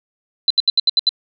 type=tone bursts; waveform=sine; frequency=4035 Hz; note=B7; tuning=36 cents sharp; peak=-10 dBFS; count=7; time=0.48-1.092 s; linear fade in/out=2 ms; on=24 ms; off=74 ms; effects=none